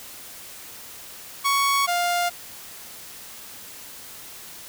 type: tone pair in turn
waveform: sawtooth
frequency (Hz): 1114 / 701.8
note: C#6 / F5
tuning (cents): +8 / +8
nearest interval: minor sixth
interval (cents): 800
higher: first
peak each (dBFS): -15 / -17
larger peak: first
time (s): 1.44-1.87 / 1.87-2.3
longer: neither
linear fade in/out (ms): 20
effects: white hiss -41 dBFS RMS until 4.68 s